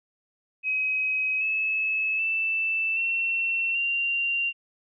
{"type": "tone with pitch steps", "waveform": "sine", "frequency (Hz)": [2537, 2593, 2651, 2710, 2770], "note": ["D#7", "E7", "E7", "E7", "F7"], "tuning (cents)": [33, -29, 9, 47, -15], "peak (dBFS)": -23, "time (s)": [0.63, 4.53], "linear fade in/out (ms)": 50, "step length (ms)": 780, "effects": []}